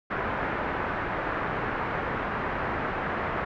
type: low-pass noise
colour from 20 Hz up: white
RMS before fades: -30 dBFS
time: 0.1-3.45 s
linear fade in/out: 10 ms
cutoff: 1700 Hz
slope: 24 dB/octave
effects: none